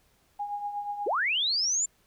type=tone with tremolo; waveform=sine; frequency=820 Hz; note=G#5; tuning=22 cents flat; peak=-28 dBFS; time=0.39-1.08 s; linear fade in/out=10 ms; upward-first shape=triangle; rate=8.3 Hz; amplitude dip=65%
type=linear sweep; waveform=sine; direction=up; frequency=311.1 to 7290 Hz; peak=-24 dBFS; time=1.06-1.86 s; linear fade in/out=10 ms
effects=pink hiss -66 dBFS RMS until 2.06 s